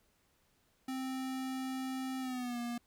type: tone with pitch glide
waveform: square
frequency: 261.6 to 238.5 Hz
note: C4 to A#3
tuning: 0 to +40 cents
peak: -37 dBFS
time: 0.88-2.78 s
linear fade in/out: 5 ms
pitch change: -160 cents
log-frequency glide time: 2.2-2.59 s
effects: pink hiss -73 dBFS RMS until 2.86 s